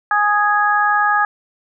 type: harmonic tone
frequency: 415.3 Hz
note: G#4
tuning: in tune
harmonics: 2 / 3 / 4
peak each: -17 / -17 / -17 dBFS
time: 0.11-1.25 s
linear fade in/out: 2 ms
effects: none